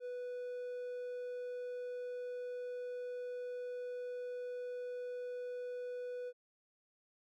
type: tone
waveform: triangle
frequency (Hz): 493.9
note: B4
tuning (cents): 0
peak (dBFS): -38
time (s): 0-6.33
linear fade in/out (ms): 50
effects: none